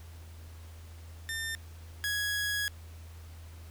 sawtooth tone pair in turn, 1800 / 1665.9 Hz, A6 / G#6, +39 / +5 cents, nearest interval minor second, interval 134 cents, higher first, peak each -30 / -26 dBFS, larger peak second, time 1.29-1.55 / 2.04-2.68 s, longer second, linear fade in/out 0 ms, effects added 82 Hz sine -45 dBFS peak until 3.7 s + pink hiss -57 dBFS RMS until 3.7 s

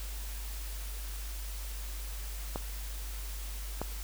clicks, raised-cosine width 1 ms, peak -20 / -19 dBFS, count 2, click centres 2.559 / 3.816 s, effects added 50 Hz sine -37 dBFS peak until 4.03 s + white hiss -46 dBFS RMS until 4.03 s

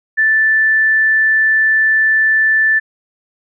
sine tone, 1760 Hz, A6, in tune, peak -9 dBFS, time 0.17-2.8 s, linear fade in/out 20 ms, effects none

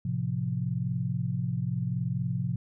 sine chord, F major, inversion first, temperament equal, 110 / 130.81 / 174.61 Hz, A2 / C3 / F3, 0 / 0 / 0 cents, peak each -33 / -30 / -32 dBFS, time 0.05-2.56 s, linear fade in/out 5 ms, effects none

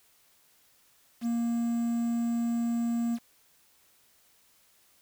triangle tone with quantisation, 234 Hz, A#3, 7 cents sharp, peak -24 dBFS, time 1.21-3.19 s, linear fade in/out 50 ms, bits 8, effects white hiss -64 dBFS RMS until 5.01 s

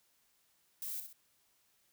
violet noise with echo, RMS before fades -41 dBFS, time 0.82-1 s, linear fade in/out 0 ms, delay 64 ms, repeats 2, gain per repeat -7 dB, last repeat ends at 1.128 s, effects white hiss -73 dBFS RMS until 1.92 s

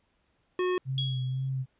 square tone, 364.3 Hz, F#4, 27 cents flat, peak -26 dBFS, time 0.59-0.78 s, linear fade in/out 2 ms
sine tone with vibrato, 130.81 Hz, C3, in tune, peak -28 dBFS, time 0.85-1.66 s, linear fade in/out 50 ms, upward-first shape sine, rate 2 Hz, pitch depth 34 cents each way
sine tone with exponential decay, 3322 Hz, G#7, in tune, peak -27 dBFS, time 0.98-1.49 s, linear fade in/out 1 ms, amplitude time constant 110 ms
effects pink hiss -72 dBFS RMS until 1.79 s + resampled to 8000 Hz

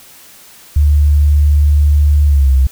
sine tone with pitch glide, 73.42 to 66.17 Hz, D2 to C2, 0 to +20 cents, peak -6 dBFS, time 0.76-2.67 s, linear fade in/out 5 ms, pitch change -180 cents, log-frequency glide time 2.26-2.52 s, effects white hiss -40 dBFS RMS until 2.71 s

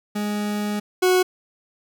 40% pulse tone pair in turn, 207.9 / 367.5 Hz, G#3 / F#4, +2 / -12 cents, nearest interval minor seventh, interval 986 cents, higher second, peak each -22 / -14 dBFS, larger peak second, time 0.15-0.8 / 1.02-1.23 s, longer first, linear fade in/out 10 ms, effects none

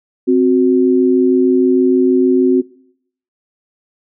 sine tone pair together, 261.2 / 367.7 Hz, C4 / F#4, -3 / -11 cents, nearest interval tritone, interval 592 cents, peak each -11 dBFS, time 0.27-2.62 s, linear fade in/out 20 ms, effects noise-tail reverb RT60 0.7 s tail -22 dB re dry

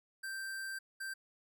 square tone bursts at uneven times, 1568 Hz, G6, in tune, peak -40 dBFS, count 2, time 0.23-0.79 / 1-1.14 s, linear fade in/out 10 ms, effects none

